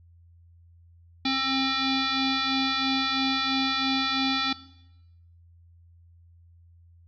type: tone with frequency modulation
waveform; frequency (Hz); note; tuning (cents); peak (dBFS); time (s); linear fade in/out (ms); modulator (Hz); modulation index
sine; 1864; A#6; -1; -23; 1.25-4.53; 5; 533; 4.9
effects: noise-tail reverb RT60 0.9 s tail -18 dB re dry + added 85 Hz sine -52 dBFS peak until 7.07 s